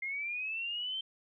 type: linear sweep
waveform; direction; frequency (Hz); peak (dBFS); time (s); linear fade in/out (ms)
sine; up; 2105 to 3136; -34; 0.02-1.01; 5
effects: none